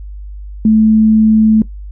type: tone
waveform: sine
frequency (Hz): 218.2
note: A3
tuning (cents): -14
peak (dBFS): -5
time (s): 0.65-1.62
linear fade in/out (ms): 2
effects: noise-tail reverb RT60 0.1 s tail -17 dB re dry + added 50 Hz sine -25 dBFS peak until 1.91 s